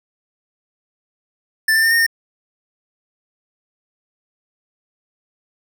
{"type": "tone with pitch steps", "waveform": "square", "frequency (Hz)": [1767, 1786, 1809, 1842, 1824], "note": ["A6", "A6", "A6", "A#6", "A#6"], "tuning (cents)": [7, 25, 48, -21, -38], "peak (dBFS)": -13, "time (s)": [1.68, 2.065], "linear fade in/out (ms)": 5, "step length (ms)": 77, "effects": []}